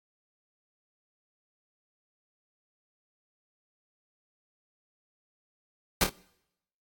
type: noise with echo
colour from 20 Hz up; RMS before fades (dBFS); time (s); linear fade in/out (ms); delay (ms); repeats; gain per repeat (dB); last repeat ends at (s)
pink; -22; 6.01-6.04; 2; 27; 2; -7; 6.094
effects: noise-tail reverb RT60 0.8 s tail -24 dB re dry + AAC 64 kbps